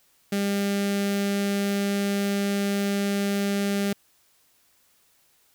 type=tone with notch filter; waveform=sawtooth; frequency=200.2 Hz; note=G3; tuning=37 cents sharp; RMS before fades=-25 dBFS; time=0.32-3.93 s; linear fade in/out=5 ms; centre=990 Hz; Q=1.5; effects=white hiss -63 dBFS RMS until 5.54 s